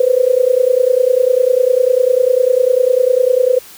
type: tone with amplitude modulation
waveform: sine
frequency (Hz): 505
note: B4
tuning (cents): +39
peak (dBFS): -5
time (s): 0-3.59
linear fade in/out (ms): 5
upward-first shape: sine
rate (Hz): 30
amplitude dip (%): 90
effects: white hiss -38 dBFS RMS until 3.77 s